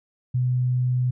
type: tone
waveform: sine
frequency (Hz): 125.6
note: B2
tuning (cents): +30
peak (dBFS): -19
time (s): 0.34-1.11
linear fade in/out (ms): 10
effects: none